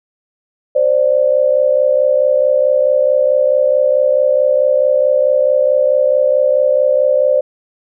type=tone pair together; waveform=sine; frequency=524.4 / 589 Hz; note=C5 / D5; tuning=+4 / +5 cents; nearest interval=major second; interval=201 cents; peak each=-12 dBFS; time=0.75-7.41 s; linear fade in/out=10 ms; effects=none